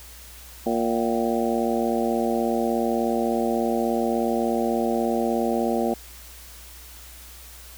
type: harmonic tone with a mistuned harmonic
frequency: 116.54 Hz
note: A#2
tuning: in tune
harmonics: 2 / 3 / 4 / 5 / 6 / 7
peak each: -25 / -27 / -28 / -29 / -30 / -30 dBFS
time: 0.66-5.94 s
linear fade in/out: 5 ms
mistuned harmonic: 7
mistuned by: -81 cents
effects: added 60 Hz sine -45 dBFS peak until 7.77 s + white hiss -45 dBFS RMS until 7.77 s